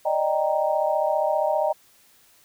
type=chord; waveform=sine; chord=Eb major seventh; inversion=third; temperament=equal; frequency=587.3 / 622.3 / 784 / 932.3 Hz; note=D5 / Eb5 / G5 / Bb5; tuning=0 / 0 / 0 / 0 cents; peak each=-26 / -23 / -26 / -28 dBFS; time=0.05-1.73 s; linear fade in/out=10 ms; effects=white hiss -57 dBFS RMS until 2.44 s